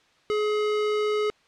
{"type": "tone", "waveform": "square", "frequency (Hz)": 422.6, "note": "G#4", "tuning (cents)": 30, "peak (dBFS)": -23, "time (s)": [0.3, 1.3], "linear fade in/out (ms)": 0, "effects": ["white hiss -61 dBFS RMS until 1.47 s", "low-pass 4000 Hz 12 dB/octave"]}